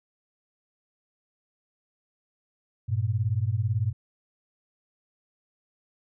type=beating tone pair; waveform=sine; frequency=99.3 / 117.3 Hz; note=G2 / A#2; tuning=+23 / +11 cents; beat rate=18 Hz; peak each=-26 dBFS; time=2.88-3.93 s; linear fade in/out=20 ms; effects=none